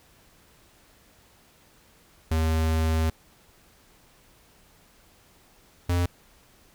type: tone pair in turn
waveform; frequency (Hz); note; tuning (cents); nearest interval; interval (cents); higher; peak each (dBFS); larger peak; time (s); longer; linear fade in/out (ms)
square; 80.1 / 87.89; E2 / F2; -49 / +12; major second; 161; second; -22 / -22; neither; 2.31-3.1 / 5.89-6.06; first; 5
effects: pink hiss -58 dBFS RMS until 6.74 s